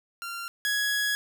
sawtooth tone pair in turn, 1382 / 1671.2 Hz, F6 / G#6, -19 / +10 cents, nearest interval minor third, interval 329 cents, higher second, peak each -30 / -21 dBFS, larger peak second, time 0.22-0.48 / 0.65-1.15 s, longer second, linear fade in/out 0 ms, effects none

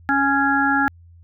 harmonic tone, 277.2 Hz, C#4, in tune, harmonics 1 / 3 / 5 / 6, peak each -21 / -21 / -21 / -21 dBFS, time 0.09-0.88 s, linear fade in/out 0 ms, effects added 85 Hz sine -44 dBFS peak until 1.23 s

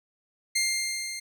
15% pulse tone with level ramp, 2109 Hz, C7, 13 cents sharp, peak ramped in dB -16 to -28 dBFS, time 0.55-1.2 s, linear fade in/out 10 ms, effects none

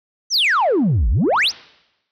sine exponential two-way sweep, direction down then up, 6450 to 47.21 to 6450 Hz, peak -11 dBFS, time 0.3-1.52 s, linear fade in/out 50 ms, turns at 1.09 s, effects noise-tail reverb RT60 0.9 s tail -24 dB re dry + tanh soft clip ceiling -12 dBFS

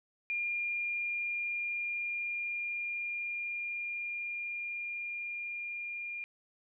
sine tone with level ramp, 2408 Hz, D7, 43 cents sharp, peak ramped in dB -31 to -37 dBFS, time 0.3-6.24 s, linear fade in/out 0 ms, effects none

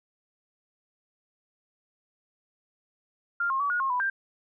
sine tone with pitch steps, 1397 / 1071 / 1141 / 1444 / 1075 / 991 / 1583 Hz, F6 / C6 / C#6 / F#6 / C6 / B5 / G6, 0 / +40 / +50 / -43 / +47 / +6 / +17 cents, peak -24 dBFS, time 3.4-4.1 s, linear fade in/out 5 ms, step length 100 ms, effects none

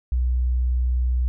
sine tone, 62 Hz, B1, 7 cents sharp, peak -18 dBFS, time 0.12-1.28 s, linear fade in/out 0 ms, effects none

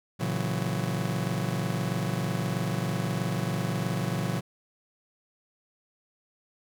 40% pulse chord, F# dominant seventh, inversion first, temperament just, 115.62 / 138.75 / 166.5 / 185 Hz, A#2 / C#3 / E3 / F#3, -14 / +2 / +18 / 0 cents, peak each -32 dBFS, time 0.19-4.41 s, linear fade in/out 20 ms, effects none

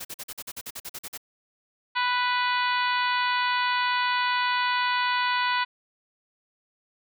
white noise bursts, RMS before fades -36 dBFS, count 13, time 0-1.177 s, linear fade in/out 10 ms, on 49 ms, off 45 ms
harmonic tone, 493.9 Hz, B4, in tune, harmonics 2 / 3 / 4 / 5 / 6 / 7 / 8 / 9, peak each -25 / -29 / -31 / -33 / -35 / -36 / -37 / -38 dBFS, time 1.95-5.65 s, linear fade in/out 20 ms
effects none

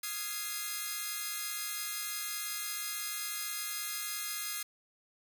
5% pulse chord, F minor seventh, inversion third, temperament equal with one note detuned, 1244.5 / 1378.5 / 1661.2 / 2093 Hz, Eb6 / F6 / Ab6 / C7, 0 / -23 / 0 / 0 cents, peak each -30 / -34 / -30 / -29 dBFS, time 0.03-4.63 s, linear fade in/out 5 ms, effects none

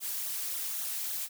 blue noise with flanger, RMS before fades -35 dBFS, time 0-1.29 s, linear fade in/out 50 ms, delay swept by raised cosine 0.4 to 5.3 ms, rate 3.6 Hz, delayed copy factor -0.85, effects none

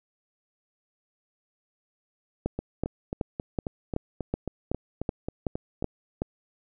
two click trains, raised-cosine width 2 ms, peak -13 / -17 dBFS, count 11 / 13, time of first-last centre 2.46-6.219 / 2.59-5.825 s, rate 2.66 / 3.71 Hz, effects none

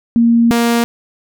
sine / sawtooth tone pair in turn, 233.1 / 234.7 Hz, A#3 / A#3, 0 / +12 cents, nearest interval unison, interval 12 cents, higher second, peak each -7 dBFS, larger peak neither, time 0.16-0.51 / 0.51-0.84 s, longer first, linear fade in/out 0 ms, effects none

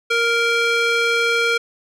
square tone with band-pass filter, 466.2 Hz, A#4, in tune, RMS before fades -18 dBFS, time 0.1-1.58 s, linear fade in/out 10 ms, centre 2200 Hz, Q 1.1, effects none

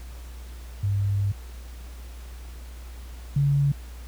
sine tone pair in turn, 100 / 141.42 Hz, G2 / C#3, +35 / +35 cents, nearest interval tritone, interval 600 cents, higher second, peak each -21 / -18 dBFS, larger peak second, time 0.83-1.32 / 3.36-3.72 s, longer first, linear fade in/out 5 ms, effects added 60 Hz sine -37 dBFS peak until 4.07 s + pink hiss -50 dBFS RMS until 4.07 s

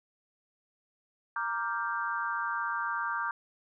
sine chord, G minor seventh, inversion first, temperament equal with one note detuned, 932.3 / 1174.7 / 1396.9 / 1573.4 Hz, Bb5 / D6 / F6 / G6, 0 / 0 / 0 / +6 cents, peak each -36 / -34 / -37 / -35 dBFS, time 1.36-3.31 s, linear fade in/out 2 ms, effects none

